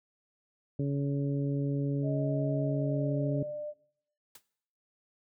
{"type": "harmonic tone", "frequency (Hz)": 140.8, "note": "C#3", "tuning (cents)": 27, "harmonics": [1, 2, 3, 4], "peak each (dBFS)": [-29, -33, -38, -43], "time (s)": [0.79, 3.43], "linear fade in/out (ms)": 5}
{"type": "tone with pitch glide", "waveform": "sine", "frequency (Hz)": [628, 597.2], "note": ["D#5", "D5"], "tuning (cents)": [16, 29], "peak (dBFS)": -35, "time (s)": [2.02, 3.74], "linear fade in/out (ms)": 50, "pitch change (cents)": -87, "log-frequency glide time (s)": [2.63, 3.13]}
{"type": "noise with exponential decay", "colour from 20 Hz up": "white", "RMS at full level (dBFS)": -44, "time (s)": [4.35, 4.43], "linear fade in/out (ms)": 5, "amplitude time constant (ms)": 16}
{"effects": ["noise-tail reverb RT60 0.7 s tail -19 dB re dry"]}